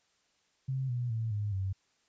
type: tone with pitch steps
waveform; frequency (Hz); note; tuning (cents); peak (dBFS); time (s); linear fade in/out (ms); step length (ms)
sine; 132.4 / 122.11 / 112.63 / 103.88 / 95.81; C3 / B2 / A2 / G#2 / G2; +21 / -19 / +41 / +1 / -39; -30; 0.68-1.73; 10; 210
effects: white hiss -72 dBFS RMS until 2.08 s + resampled to 16000 Hz